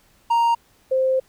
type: tone pair in turn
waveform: triangle / sine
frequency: 932.3 / 523.2 Hz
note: A#5 / C5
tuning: 0 / 0 cents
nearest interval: minor seventh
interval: 1000 cents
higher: first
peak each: -13 / -16 dBFS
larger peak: first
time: 0.3-0.55 / 0.91-1.2 s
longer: second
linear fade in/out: 10 ms
effects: pink hiss -58 dBFS RMS until 1.28 s